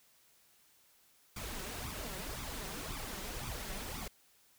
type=noise with flanger; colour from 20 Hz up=pink; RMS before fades=-42 dBFS; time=1.36-4.08 s; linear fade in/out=5 ms; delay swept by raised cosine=0.82 to 5.32 ms; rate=1.9 Hz; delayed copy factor=+0.65; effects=white hiss -67 dBFS RMS until 4.58 s